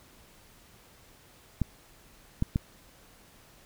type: clicks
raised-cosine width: 5 ms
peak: -13 dBFS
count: 3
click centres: 1.617 / 2.424 / 2.559 s
effects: pink hiss -57 dBFS RMS until 3.65 s